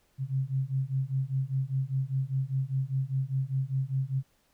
sine beating tone pair, 131.2 / 136.2 Hz, C3 / C#3, +5 / -30 cents, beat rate 5 Hz, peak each -30 dBFS, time 0.18-4.23 s, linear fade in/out 50 ms, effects pink hiss -69 dBFS RMS until 4.53 s

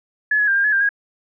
sine tone with pitch steps, 1707 / 1684 / 1591 / 1605 / 1702 / 1590 / 1641 Hz, G#6 / G#6 / G6 / G6 / G#6 / G6 / G#6, +47 / +24 / +25 / +40 / +42 / +24 / -21 cents, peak -14 dBFS, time 0.31-0.891 s, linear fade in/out 5 ms, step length 83 ms, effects none

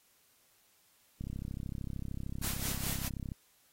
click train, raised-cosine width 5 ms, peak -27 dBFS, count 71, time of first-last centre 1.21-3.318 s, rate 33.2 Hz
white noise with tremolo, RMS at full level -36 dBFS, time 2.42-3.09 s, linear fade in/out 20 ms, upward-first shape sine, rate 4.8 Hz, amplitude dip 60%
effects white hiss -68 dBFS RMS until 3.72 s + AAC 48 kbps

